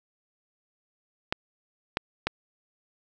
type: clicks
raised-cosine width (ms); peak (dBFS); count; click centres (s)
0.3; -9; 3; 1.325 / 1.971 / 2.27
effects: none